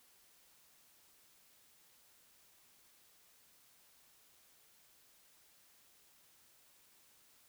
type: silence
effects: white hiss -67 dBFS RMS until 7.48 s